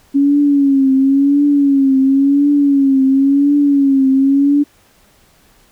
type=tone with vibrato; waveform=sine; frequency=277.2 Hz; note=C#4; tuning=in tune; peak=-8 dBFS; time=0.14-4.64 s; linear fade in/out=20 ms; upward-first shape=triangle; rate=0.95 Hz; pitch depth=81 cents each way; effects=pink hiss -51 dBFS RMS until 5.71 s